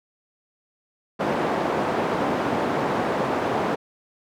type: band-pass noise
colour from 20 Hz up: white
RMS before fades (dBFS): -24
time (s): 1.19-3.76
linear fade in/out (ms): 20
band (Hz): 170 to 780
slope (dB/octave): 12
effects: none